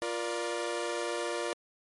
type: chord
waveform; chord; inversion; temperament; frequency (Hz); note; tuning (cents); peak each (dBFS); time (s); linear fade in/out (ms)
sawtooth; Bb major; second; equal with one note detuned; 349.2 / 473.8 / 587.3; F4 / Bb4 / D5; 0 / +28 / 0; -32; 0.02-1.53; 0
effects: MP3 48 kbps